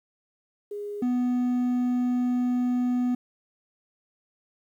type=tone pair in turn; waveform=sine / triangle; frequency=411.7 / 247.4 Hz; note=G#4 / B3; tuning=-15 / +3 cents; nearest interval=major sixth; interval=882 cents; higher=first; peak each=-31 / -20 dBFS; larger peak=second; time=0.71-1.02 / 1.02-3.15 s; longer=second; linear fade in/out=5 ms; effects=10-bit